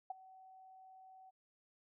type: tone with ADSR envelope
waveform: sine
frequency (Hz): 756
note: F#5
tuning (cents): +37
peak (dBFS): -36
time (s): 0.1-1.31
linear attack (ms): 5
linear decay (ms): 17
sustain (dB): -20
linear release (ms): 22
effects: none